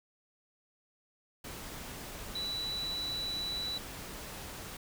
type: tone in noise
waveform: sine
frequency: 3951 Hz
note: B7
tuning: in tune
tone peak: -34 dBFS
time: 2.35-3.78 s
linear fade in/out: 5 ms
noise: pink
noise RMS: -44 dBFS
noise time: 1.44-4.77 s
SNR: +7 dB
effects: none